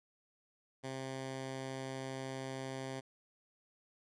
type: tone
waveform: 10% pulse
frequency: 132.7 Hz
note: C3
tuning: 25 cents sharp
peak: -32 dBFS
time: 0.83-3.01 s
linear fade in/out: 20 ms
effects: resampled to 22050 Hz